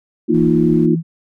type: chord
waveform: sine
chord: Bb suspended fourth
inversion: none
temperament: equal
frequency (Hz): 233.1 / 311.1 / 349.2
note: Bb3 / Eb4 / F4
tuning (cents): 0 / 0 / 0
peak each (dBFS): -16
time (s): 0.28-0.96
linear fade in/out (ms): 20
type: tone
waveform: sine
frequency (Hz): 164.81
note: E3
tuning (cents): 0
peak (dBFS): -16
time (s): 0.3-1.03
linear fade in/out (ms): 50
type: noise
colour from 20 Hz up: brown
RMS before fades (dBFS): -34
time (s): 0.34-0.86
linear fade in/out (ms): 5
effects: none